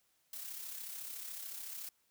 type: noise with amplitude modulation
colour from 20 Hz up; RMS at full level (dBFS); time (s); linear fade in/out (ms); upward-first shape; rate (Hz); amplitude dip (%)
blue; -43; 0.33-1.89; 2; sine; 33.8; 45
effects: white hiss -75 dBFS RMS until 2.1 s